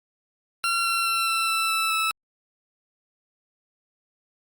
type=tone with pitch steps; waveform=20% pulse; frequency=1370 / 1359.8 / 1349.6 / 1339.5 / 1329.5 / 1319.5 / 1309.6 Hz; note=F6 / F6 / E6 / E6 / E6 / E6 / E6; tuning=-34 / -47 / +40 / +27 / +14 / +1 / -12 cents; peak=-17 dBFS; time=0.64-2.11 s; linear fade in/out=0 ms; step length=210 ms; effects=Opus 48 kbps